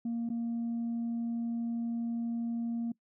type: tone with dropouts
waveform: sine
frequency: 233.1 Hz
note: A#3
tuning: in tune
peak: -29 dBFS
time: 0.05-2.92 s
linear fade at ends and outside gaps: 5 ms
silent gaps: 0.291-0.3 s
effects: noise-tail reverb RT60 0.1 s tail -23 dB re dry + tanh soft clip ceiling -29 dBFS